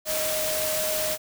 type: tone in noise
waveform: sine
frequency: 622.3 Hz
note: D#5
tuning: in tune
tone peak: -28 dBFS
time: 0.05-1.18 s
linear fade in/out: 50 ms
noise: white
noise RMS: -28 dBFS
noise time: 0.05-1.18 s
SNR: -3 dB
effects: none